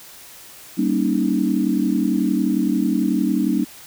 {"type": "chord", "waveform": "sine", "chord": "Eb dominant seventh", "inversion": "first", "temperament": "just", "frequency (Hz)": [194.45, 233.3, 280, 311.1], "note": ["G3", "Bb3", "Db4", "Eb4"], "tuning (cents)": [-14, 2, 18, 0], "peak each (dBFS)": -22, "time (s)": [0.77, 3.65], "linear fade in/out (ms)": 20, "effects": ["white hiss -42 dBFS RMS until 3.86 s"]}